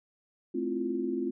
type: chord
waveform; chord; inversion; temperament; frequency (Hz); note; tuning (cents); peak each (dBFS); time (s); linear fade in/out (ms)
sine; F major seventh; first; just; 218.3 / 261.9 / 327.4 / 349.2; A3 / C4 / E4 / F4; -13 / +2 / -12 / 0; -37 / -33 / -38 / -32; 0.54-1.31; 10
effects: none